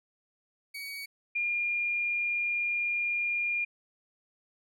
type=tone pair in turn; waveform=30% pulse / sine; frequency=2253 / 2412 Hz; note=C#7 / D7; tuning=+28 / +46 cents; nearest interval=minor second; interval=118 cents; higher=second; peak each=-35 / -27 dBFS; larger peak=second; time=0.74-1.06 / 1.35-3.65 s; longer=second; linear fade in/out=10 ms; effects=none